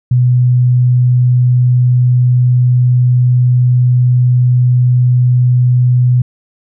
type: tone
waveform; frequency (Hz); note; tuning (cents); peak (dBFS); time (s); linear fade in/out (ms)
sine; 124.4; B2; +13; -6; 0.11-6.22; 5
effects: none